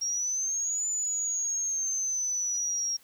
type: exponential two-way sweep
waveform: sine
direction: up then down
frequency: 5588 to 7040 to 5588 Hz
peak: -27 dBFS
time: 0.01-2.97 s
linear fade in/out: 10 ms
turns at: 0.87 s
effects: white hiss -59 dBFS RMS until 3.03 s